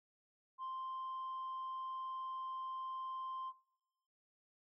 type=tone; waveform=sine; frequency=1046.5 Hz; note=C6; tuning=in tune; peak=-39 dBFS; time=0.58-3.53 s; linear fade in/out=50 ms; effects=noise-tail reverb RT60 0.8 s tail -20 dB re dry + tanh soft clip ceiling -39 dBFS